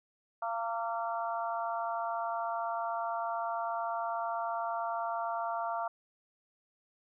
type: harmonic tone with a mistuned harmonic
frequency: 228.9 Hz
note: A#3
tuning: 31 cents flat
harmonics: 3 / 4 / 5 / 6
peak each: -35 / -37 / -39 / -41 dBFS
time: 0.42-5.88 s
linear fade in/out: 5 ms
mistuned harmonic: 5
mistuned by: +23 cents
effects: none

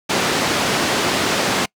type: band-pass noise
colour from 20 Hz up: pink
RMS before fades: -19 dBFS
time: 0.09-1.66 s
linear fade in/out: 10 ms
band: 200 to 6400 Hz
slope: 12 dB/octave
effects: noise-tail reverb RT60 0.1 s tail -26 dB re dry

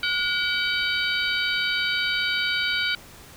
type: harmonic tone with a mistuned harmonic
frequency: 764 Hz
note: G5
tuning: 45 cents flat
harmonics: 2 / 3 / 4 / 5 / 6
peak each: -26 / -28 / -29 / -30 / -31 dBFS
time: 0.03-2.95 s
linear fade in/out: 2 ms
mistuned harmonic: 2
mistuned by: -93 cents
effects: pink hiss -46 dBFS RMS until 3.36 s

